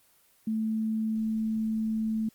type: tone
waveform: sine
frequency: 220 Hz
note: A3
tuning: in tune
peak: -26 dBFS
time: 0.47-2.29 s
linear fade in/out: 5 ms
effects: white hiss -63 dBFS RMS until 2.34 s + Opus 24 kbps